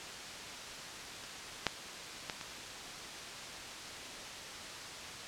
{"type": "clicks", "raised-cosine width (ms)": 0.2, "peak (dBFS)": [-29, -10, -18, -24], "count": 4, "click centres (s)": [1.238, 1.667, 2.298, 2.412], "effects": ["white hiss -44 dBFS RMS until 5.27 s", "low-pass 6000 Hz 12 dB/octave"]}